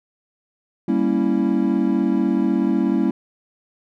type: chord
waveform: triangle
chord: G diminished seventh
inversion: none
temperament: equal with one note detuned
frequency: 196.91 / 233.1 / 277.2 / 329.6 Hz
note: G3 / Bb3 / Db4 / Fb4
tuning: +8 / 0 / 0 / 0 cents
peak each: -20 dBFS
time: 0.88-3.11 s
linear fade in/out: 5 ms
effects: none